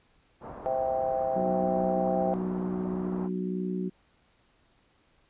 white low-pass noise, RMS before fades -42 dBFS, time 0.4-3.3 s, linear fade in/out 50 ms, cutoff 1000 Hz, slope 24 dB/octave
sine chord, C major, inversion none, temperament just, 523.3 / 654.1 / 784.9 Hz, C5 / E5 / G5, 0 / -14 / +2 cents, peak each -30 dBFS, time 0.66-2.34 s, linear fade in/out 0 ms
harmonic tone, 61.74 Hz, B1, in tune, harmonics 3 / 4 / 5 / 6, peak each -30 / -39 / -39 / -35 dBFS, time 1.35-3.9 s, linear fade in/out 20 ms
effects pink hiss -66 dBFS RMS until 5.29 s + resampled to 8000 Hz

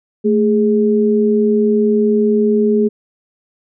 sine tone pair together, 220 / 415.5 Hz, A3 / G#4, 0 / +1 cents, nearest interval major seventh, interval 1101 cents, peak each -13 dBFS, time 0.24-2.89 s, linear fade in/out 20 ms, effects none

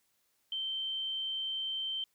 sine tone, 3115 Hz, G7, 12 cents flat, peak -33 dBFS, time 0.52-2.04 s, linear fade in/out 2 ms, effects white hiss -75 dBFS RMS until 2.14 s

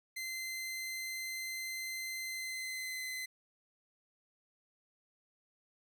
sawtooth tone with pitch glide, 2069 to 2042 Hz, C7 to C7, -20 to -43 cents, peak -35 dBFS, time 0.16-3.26 s, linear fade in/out 10 ms, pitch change -23 cents, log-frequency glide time 2.23-3.04 s, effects none

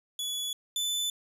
sawtooth tone pair in turn, 3410 / 3506 Hz, G#7 / A7, +45 / -7 cents, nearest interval unison, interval 48 cents, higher second, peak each -28 / -25 dBFS, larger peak second, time 0.19-0.53 / 0.76-1.1 s, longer neither, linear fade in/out 2 ms, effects resampled to 32000 Hz

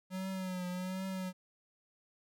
square tone with vibrato, 185 Hz, F#3, in tune, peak -37 dBFS, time 0.1-1.33 s, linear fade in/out 50 ms, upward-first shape triangle, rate 1.3 Hz, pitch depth 58 cents each way, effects none

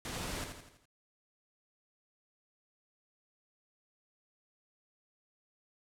pink noise with echo, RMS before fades -40 dBFS, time 0.05-0.44 s, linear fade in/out 0 ms, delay 83 ms, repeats 5, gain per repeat -6 dB, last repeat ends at 0.855 s, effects low-pass 11000 Hz 12 dB/octave

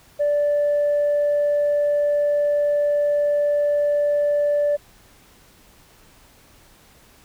sine tone, 584 Hz, D5, 10 cents flat, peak -15 dBFS, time 0.19-4.77 s, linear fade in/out 20 ms, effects tanh soft clip ceiling -14 dBFS + pink hiss -52 dBFS RMS until 7.24 s

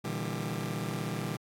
sawtooth chord, E half-diminished seventh, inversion second, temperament just, 118.67 / 148.33 / 164.81 / 197.78 Hz, Bb2 / D3 / E3 / G3, +31 / +18 / 0 / +16 cents, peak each -34 dBFS, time 0.04-1.37 s, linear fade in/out 10 ms, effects AAC 64 kbps

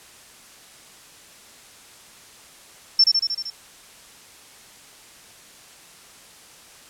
sine tone with echo, 5400 Hz, E8, 41 cents sharp, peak -10 dBFS, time 2.99-3.04 s, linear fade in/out 5 ms, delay 77 ms, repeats 6, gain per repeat -3 dB, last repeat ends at 3.502 s, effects white hiss -47 dBFS RMS until 6.89 s + low-pass 10000 Hz 12 dB/octave

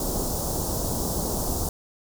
pink band-stop noise, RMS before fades -27 dBFS, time 0-1.69 s, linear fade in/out 2 ms, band 930 to 5300 Hz, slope 24 dB/octave, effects none

